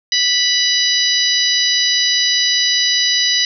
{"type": "harmonic tone", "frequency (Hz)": 985, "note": "B5", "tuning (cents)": -5, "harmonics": [2, 3, 4, 5, 6], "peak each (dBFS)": [-21, -20, -17, -17, -23], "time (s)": [0.12, 3.45], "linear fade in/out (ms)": 2, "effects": []}